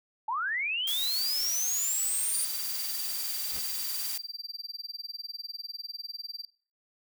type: linear sweep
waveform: sine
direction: up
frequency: 835 to 9520 Hz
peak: -28 dBFS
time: 0.28-2.45 s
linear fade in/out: 5 ms
type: noise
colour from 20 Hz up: blue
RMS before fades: -34 dBFS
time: 0.87-4.18 s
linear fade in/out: 5 ms
type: tone with tremolo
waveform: triangle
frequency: 4699 Hz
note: D8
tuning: in tune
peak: -33 dBFS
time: 2.34-6.45 s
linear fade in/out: 2 ms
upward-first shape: sine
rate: 20 Hz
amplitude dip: 100%
type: noise with exponential growth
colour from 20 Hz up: pink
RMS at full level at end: -41 dBFS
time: 3.35-3.59 s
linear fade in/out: 0 ms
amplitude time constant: 51 ms
effects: noise-tail reverb RT60 0.4 s tail -19 dB re dry